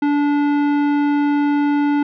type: tone with tanh clipping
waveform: sine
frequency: 289.8 Hz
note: D4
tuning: 23 cents flat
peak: -16 dBFS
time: 0.02-2.03 s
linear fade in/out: 5 ms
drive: 15 dB
effects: none